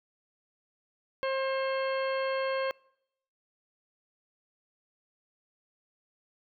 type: harmonic tone with a mistuned harmonic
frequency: 533 Hz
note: C5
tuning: 32 cents sharp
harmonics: 1 / 2 / 3 / 4 / 5 / 6 / 8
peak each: -29 / -35 / -39 / -41 / -43 / -45 / -47 dBFS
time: 1.23-2.71 s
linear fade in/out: 0 ms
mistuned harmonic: 8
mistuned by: +21 cents
effects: noise-tail reverb RT60 0.8 s tail -26 dB re dry